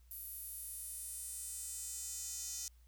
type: tone with high-pass filter sweep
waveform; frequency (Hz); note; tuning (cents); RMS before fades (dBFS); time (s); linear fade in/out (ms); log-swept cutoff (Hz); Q
square; 277.2; C#4; 0; -45; 0.11-2.68; 0; 12000 to 6300; 3.4
effects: added 60 Hz sine -60 dBFS peak until 2.87 s + white hiss -75 dBFS RMS until 2.87 s